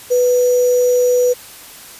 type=tone with sample-and-hold; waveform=sine; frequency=493.9 Hz; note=B4; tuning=in tune; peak=-10 dBFS; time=0.1-1.34 s; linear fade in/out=20 ms; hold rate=6300 Hz; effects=white hiss -37 dBFS RMS until 1.99 s + resampled to 32000 Hz